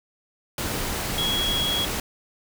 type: tone in noise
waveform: sine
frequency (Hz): 3322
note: G#7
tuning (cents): 0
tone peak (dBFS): -23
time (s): 1.18-1.85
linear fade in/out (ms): 2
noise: pink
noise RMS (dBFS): -28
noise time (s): 0.58-2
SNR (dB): +2
effects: none